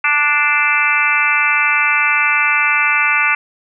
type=harmonic tone with a mistuned harmonic; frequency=293.4 Hz; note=D4; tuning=2 cents flat; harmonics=3 / 4 / 5 / 6 / 7 / 8 / 9; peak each=-24 / -20 / -18 / -24 / -18 / -18 / -18 dBFS; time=0.04-3.35 s; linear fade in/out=5 ms; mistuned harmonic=7; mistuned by=+21 cents; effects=none